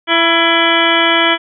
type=harmonic tone with a mistuned harmonic; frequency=334.1 Hz; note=E4; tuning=23 cents sharp; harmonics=1 / 2 / 3 / 4 / 5 / 6 / 7 / 9 / 10; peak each=-18 / -18 / -18 / -18 / -18 / -18 / -18 / -18 / -18 dBFS; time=0.07-1.38 s; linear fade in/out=50 ms; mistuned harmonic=3; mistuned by=-34 cents; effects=none